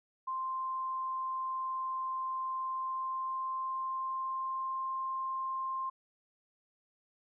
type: tone with pitch glide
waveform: sine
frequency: 1046.5 to 1055 Hz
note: C6 to C6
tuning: 0 to +14 cents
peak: -33 dBFS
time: 0.27-5.9 s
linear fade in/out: 10 ms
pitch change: +14 cents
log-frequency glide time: 2.6-4.9 s
effects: none